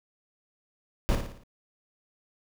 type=noise with echo; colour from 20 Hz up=brown; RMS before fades=-23 dBFS; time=1.09-1.15 s; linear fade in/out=0 ms; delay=57 ms; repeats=5; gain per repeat=-6 dB; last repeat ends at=1.435 s; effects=none